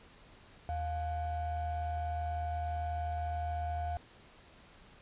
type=ring-modulated tone; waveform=triangle; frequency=392.2 Hz; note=G4; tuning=1 cent sharp; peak=-28 dBFS; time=0.69-3.97 s; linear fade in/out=0 ms; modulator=313 Hz; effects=pink hiss -58 dBFS RMS until 5.01 s + resampled to 8000 Hz